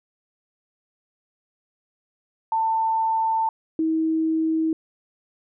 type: tone pair in turn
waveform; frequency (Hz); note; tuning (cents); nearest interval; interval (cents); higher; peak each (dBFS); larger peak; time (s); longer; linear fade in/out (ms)
sine; 893 / 320.1; A5 / D#4; +25 / +49; octave + tritone; 1776; first; -19; neither; 2.52-3.49 / 3.79-4.73; first; 2
effects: none